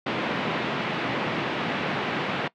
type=band-pass noise; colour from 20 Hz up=pink; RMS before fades=-28 dBFS; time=0.06-2.48 s; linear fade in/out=5 ms; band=150 to 3200 Hz; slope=24 dB/octave; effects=noise-tail reverb RT60 0.1 s tail -20 dB re dry